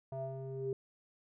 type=tone with low-pass filter sweep; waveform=square; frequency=133.5 Hz; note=C3; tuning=35 cents sharp; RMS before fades=-40 dBFS; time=0.12-0.73 s; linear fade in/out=2 ms; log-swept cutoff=740 to 390 Hz; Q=9.1; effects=none